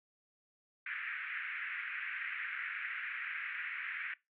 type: band-pass noise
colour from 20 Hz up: pink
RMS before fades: -41 dBFS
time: 0.86-4.14 s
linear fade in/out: 5 ms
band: 1500 to 2400 Hz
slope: 48 dB/octave
effects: noise-tail reverb RT60 0.2 s tail -20 dB re dry